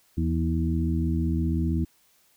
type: harmonic tone with a mistuned harmonic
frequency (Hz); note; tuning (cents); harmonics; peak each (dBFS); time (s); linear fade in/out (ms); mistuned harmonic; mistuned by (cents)
80.7; E2; -36; 1 / 2 / 3 / 4; -25 / -28 / -30 / -31; 0.17-1.85; 10; 2; +54
effects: white hiss -63 dBFS RMS until 2.36 s